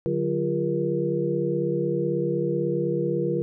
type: tone cluster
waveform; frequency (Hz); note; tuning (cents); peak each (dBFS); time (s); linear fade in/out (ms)
sine; 149.1 / 185.1 / 346.4 / 404.7 / 474.5; D3 / F#3 / F4 / G#4 / A#4; +27 / +1 / -14 / -45 / +31; -29 / -30 / -27 / -32 / -27; 0.06-3.42; 0
effects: none